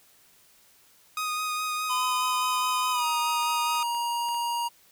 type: tone with vibrato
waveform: sawtooth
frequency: 1244.5 Hz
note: D#6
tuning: in tune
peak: -24 dBFS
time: 1.17-3.83 s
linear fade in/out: 2 ms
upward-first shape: sine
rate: 4.8 Hz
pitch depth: 15 cents each way
type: tone with pitch glide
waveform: square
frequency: 1013 to 945.2 Hz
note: B5 to A#5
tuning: +44 to +24 cents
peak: -27 dBFS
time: 1.89-4.69 s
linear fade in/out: 20 ms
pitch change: -120 cents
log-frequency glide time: 2.91-3.06 s
type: clicks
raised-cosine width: 0.3 ms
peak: -32 dBFS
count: 6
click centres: 3.429 / 3.754 / 3.802 / 3.948 / 4.288 / 4.345 s
effects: white hiss -59 dBFS RMS until 4.91 s